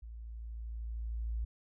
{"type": "tone with level ramp", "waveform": "sine", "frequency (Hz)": 56.5, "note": "A1", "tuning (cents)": 47, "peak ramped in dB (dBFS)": [-44, -32], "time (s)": [0.02, 1.45], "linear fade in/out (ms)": 10, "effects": []}